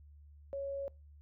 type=tone; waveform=sine; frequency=554.4 Hz; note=C#5; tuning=in tune; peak=-36 dBFS; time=0.53-0.88 s; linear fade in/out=0 ms; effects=noise-tail reverb RT60 0.3 s tail -24 dB re dry + added 73 Hz sine -54 dBFS peak until 1.21 s